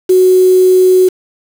sine tone with quantisation, 370 Hz, F#4, in tune, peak -4 dBFS, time 0.09-1.09 s, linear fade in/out 10 ms, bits 4, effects none

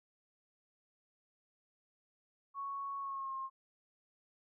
sine tone with pitch glide, 1108.7 to 1067.8 Hz, C#6 to C6, 0 to +35 cents, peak -38 dBFS, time 2.54-3.5 s, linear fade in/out 50 ms, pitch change -65 cents, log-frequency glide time 2.99-3.35 s, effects none

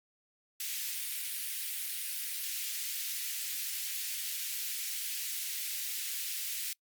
white high-pass noise, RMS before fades -37 dBFS, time 0.6-6.73 s, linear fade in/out 2 ms, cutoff 2000 Hz, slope 24 dB/octave, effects noise-tail reverb RT60 0.1 s tail -25 dB re dry + Opus 48 kbps

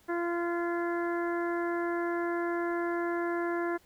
harmonic tone with a mistuned harmonic, 343.5 Hz, F4, 29 cents flat, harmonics 1 / 2 / 3 / 4 / 5 / 6, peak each -30 / -37 / -39 / -40 / -40 / -48 dBFS, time 0.08-3.78 s, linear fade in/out 20 ms, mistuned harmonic 4, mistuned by +16 cents, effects pink hiss -63 dBFS RMS until 3.85 s

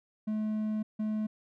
triangle tone pair in turn, 215 / 215 Hz, A3 / A3, -40 / -40 cents, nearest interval unison, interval 0 cents, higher neither, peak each -27 dBFS, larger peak neither, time 0.27-0.83 / 0.99-1.27 s, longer first, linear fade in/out 10 ms, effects none

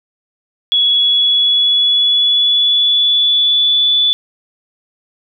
sine tone with pitch glide, 3369 to 3468 Hz, G#7 to A7, +24 to -26 cents, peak -9 dBFS, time 0.72-4.13 s, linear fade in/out 0 ms, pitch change +50 cents, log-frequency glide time 0.9-3.94 s, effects none

